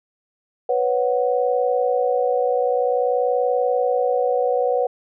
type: chord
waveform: sine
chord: B suspended second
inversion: none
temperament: equal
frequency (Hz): 493.9 / 554.4 / 740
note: B4 / C#5 / F#5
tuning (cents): 0 / 0 / 0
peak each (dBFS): -19 / -23 / -23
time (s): 0.69-4.87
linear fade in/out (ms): 5
effects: none